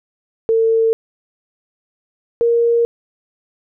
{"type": "tone pair in turn", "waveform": "sine", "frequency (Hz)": [450.5, 468.1], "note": ["A4", "A#4"], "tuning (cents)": [41, 7], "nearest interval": "minor second", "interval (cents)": 66, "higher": "second", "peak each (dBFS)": -11, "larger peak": "neither", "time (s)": [[0.49, 0.93], [2.41, 2.85]], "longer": "neither", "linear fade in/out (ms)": 0, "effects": []}